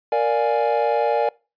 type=chord; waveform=triangle; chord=Bb dominant seventh; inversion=none; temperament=equal; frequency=466.2 / 587.3 / 698.5 / 830.6 Hz; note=Bb4 / D5 / F5 / Ab5; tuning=0 / 0 / 0 / 0 cents; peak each=-20 / -20 / -24 / -20 dBFS; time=0.12-1.29 s; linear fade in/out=2 ms; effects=noise-tail reverb RT60 0.3 s tail -24 dB re dry + resampled to 11025 Hz